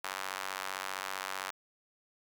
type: tone with high-pass filter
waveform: sawtooth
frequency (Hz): 95.4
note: G2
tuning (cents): -47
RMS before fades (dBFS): -39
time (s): 0.04-1.51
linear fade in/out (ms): 5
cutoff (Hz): 1100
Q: 1.3
effects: none